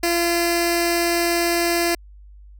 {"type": "tone with notch filter", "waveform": "10% pulse", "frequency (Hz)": 342.2, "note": "F4", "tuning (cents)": -35, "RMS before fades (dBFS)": -20, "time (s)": [0.03, 1.95], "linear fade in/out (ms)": 5, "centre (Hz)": 1200, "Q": 0.91, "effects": ["added 50 Hz sine -41 dBFS peak until 2.59 s"]}